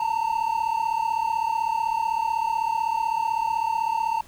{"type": "tone pair together", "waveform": "triangle", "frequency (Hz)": [887.1, 923], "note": ["A5", "A#5"], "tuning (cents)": [14, -17], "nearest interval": "minor second", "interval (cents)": 69, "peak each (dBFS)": -23, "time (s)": [0, 4.21], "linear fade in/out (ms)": 5, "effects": ["pink hiss -51 dBFS RMS until 4.27 s"]}